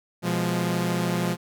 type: chord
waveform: sawtooth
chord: F diminished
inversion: second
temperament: equal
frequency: 123.47 / 174.61 / 207.7 Hz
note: Cb3 / F3 / Ab3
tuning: 0 / 0 / 0 cents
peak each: -26 / -21 / -26 dBFS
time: 0.22-1.37 s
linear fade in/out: 50 ms
effects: none